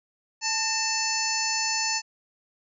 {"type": "harmonic tone with a mistuned harmonic", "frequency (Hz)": 880, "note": "A5", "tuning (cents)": 0, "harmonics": [1, 2, 3, 5, 6, 7, 8], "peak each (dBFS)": [-32, -34, -32, -31, -31, -31, -33], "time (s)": [0.41, 2.02], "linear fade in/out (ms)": 50, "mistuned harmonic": 2, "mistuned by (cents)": 51, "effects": []}